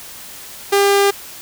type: tone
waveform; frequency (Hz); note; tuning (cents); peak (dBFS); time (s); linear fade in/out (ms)
sawtooth; 400.1; G4; +35; -7; 0.72-1.11; 10
effects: white hiss -35 dBFS RMS until 1.41 s